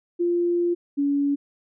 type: tone pair in turn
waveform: sine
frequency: 347.4 / 283.5 Hz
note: F4 / C#4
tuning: -9 / +39 cents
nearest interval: major third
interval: 352 cents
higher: first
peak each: -19 dBFS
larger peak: neither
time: 0.19-0.75 / 0.97-1.36 s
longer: first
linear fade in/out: 20 ms
effects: none